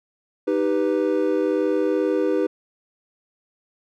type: chord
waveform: triangle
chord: Eb augmented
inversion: none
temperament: equal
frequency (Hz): 311.1 / 392 / 493.9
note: Eb4 / G4 / B4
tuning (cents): 0 / 0 / 0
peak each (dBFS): -21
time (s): 0.47-2.47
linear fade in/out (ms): 10
effects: none